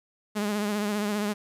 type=tone with vibrato; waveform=sawtooth; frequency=207.7 Hz; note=G#3; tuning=in tune; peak=-22 dBFS; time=0.35-1.34 s; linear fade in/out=20 ms; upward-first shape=triangle; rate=15 Hz; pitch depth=54 cents each way; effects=resampled to 32000 Hz + 9-bit